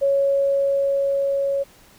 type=tone with level ramp; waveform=sine; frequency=554.4 Hz; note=C#5; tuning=in tune; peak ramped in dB=-15 to -19 dBFS; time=0.01-1.64 s; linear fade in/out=20 ms; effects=pink hiss -51 dBFS RMS until 1.98 s